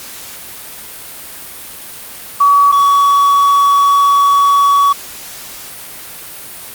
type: tone pair in turn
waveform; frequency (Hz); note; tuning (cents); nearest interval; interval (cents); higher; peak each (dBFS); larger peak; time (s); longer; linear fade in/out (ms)
sine / triangle; 1136 / 1129.5; C#6 / C#6; +42 / +32; unison; 10; first; -5; neither; 2.4-2.72 / 2.72-4.93; second; 10
effects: white hiss -30 dBFS RMS until 6.74 s + Opus 48 kbps